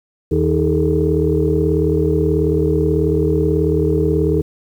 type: tone cluster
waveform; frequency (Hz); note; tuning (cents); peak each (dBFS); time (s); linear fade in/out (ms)
sine; 79.1 / 157.9 / 314.1 / 407.3 / 445.7; D#2 / D#3 / D#4 / G#4 / A4; +29 / +26 / +16 / -34 / +22; -19; 0.31-4.42; 10
effects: tanh soft clip ceiling -3 dBFS + 8-bit